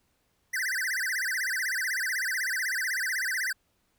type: tone with vibrato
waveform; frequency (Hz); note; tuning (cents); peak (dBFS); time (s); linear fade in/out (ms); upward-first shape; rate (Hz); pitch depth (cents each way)
square; 1760; A6; 0; -28; 0.53-3.53; 10; sine; 16; 270
effects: pink hiss -72 dBFS RMS until 3.98 s